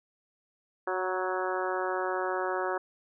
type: harmonic tone with a mistuned harmonic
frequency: 185 Hz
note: F#3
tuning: in tune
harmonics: 2 / 3 / 4 / 5 / 6 / 7 / 8 / 9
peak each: -33 / -35 / -36 / -37 / -38 / -38 / -39 / -40 dBFS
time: 0.87-2.78 s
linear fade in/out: 5 ms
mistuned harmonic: 5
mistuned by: +22 cents
effects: none